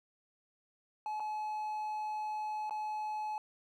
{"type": "tone with dropouts", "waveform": "triangle", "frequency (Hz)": 854, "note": "G#5", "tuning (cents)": 48, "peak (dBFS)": -33, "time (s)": [1.06, 3.38], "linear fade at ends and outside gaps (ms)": 1, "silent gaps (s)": [[1.198, 1.203], [2.696, 2.708]], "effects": []}